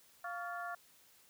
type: harmonic tone with a mistuned harmonic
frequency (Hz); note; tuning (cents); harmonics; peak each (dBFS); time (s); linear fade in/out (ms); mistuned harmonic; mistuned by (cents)
349.2; F4; 0; 2 / 3 / 4 / 5; -43 / -46 / -44 / -49; 0.24-0.75; 5; 3; +130
effects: white hiss -65 dBFS RMS until 1.29 s + high-pass 60 Hz 12 dB/octave